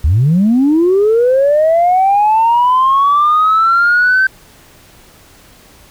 sine linear sweep, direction up, 65.41 to 1554 Hz, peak -6 dBFS, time 0.04-4.27 s, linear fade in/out 5 ms, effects tanh soft clip ceiling -4 dBFS + pink hiss -43 dBFS RMS until 5.9 s

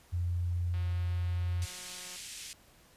sine tone, 87.5 Hz, F2, 4 cents sharp, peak -29 dBFS, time 0.12-1.66 s, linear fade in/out 20 ms
click train, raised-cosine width 0.3 ms, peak -36 dBFS, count 258, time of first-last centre 0.74-2.16 s, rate 181 Hz
white band-pass noise, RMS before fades -45 dBFS, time 1.62-2.53 s, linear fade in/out 0 ms, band 2000 to 9200 Hz, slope 24 dB/octave
effects pink hiss -61 dBFS RMS until 2.96 s + resampled to 32000 Hz

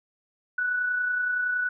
sine tone with amplitude modulation, 1480 Hz, F#6, in tune, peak -22 dBFS, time 0.58-1.69 s, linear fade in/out 5 ms, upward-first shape sine, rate 30.7 Hz, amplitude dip 35%, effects none

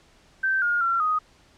sine tone with pitch steps, 1554 / 1423 / 1363 / 1248 Hz, G6 / F6 / F6 / D#6, -16 / +32 / -43 / +5 cents, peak -20 dBFS, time 0.43-1.19 s, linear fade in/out 10 ms, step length 190 ms, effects pink hiss -57 dBFS RMS until 1.57 s + low-pass 7000 Hz 12 dB/octave

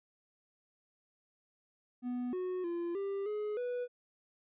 triangle tone with pitch steps, 246.8 / 366.6 / 343.3 / 395.6 / 420.9 / 491.1 Hz, B3 / F#4 / F4 / G4 / G#4 / B4, -1 / -16 / -30 / +16 / +23 / -10 cents, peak -32 dBFS, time 2.02-3.88 s, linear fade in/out 50 ms, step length 310 ms, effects resampled to 8000 Hz

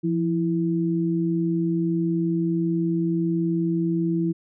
sine tone pair together, 171.11 / 329.6 Hz, F3 / E4, -35 / 0 cents, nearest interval major seventh, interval 1135 cents, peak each -23 dBFS, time 0.03-4.33 s, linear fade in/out 20 ms, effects none

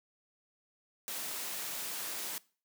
white noise, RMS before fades -39 dBFS, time 1.08-2.38 s, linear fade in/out 0 ms, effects noise-tail reverb RT60 0.4 s tail -22 dB re dry + high-pass 200 Hz 12 dB/octave

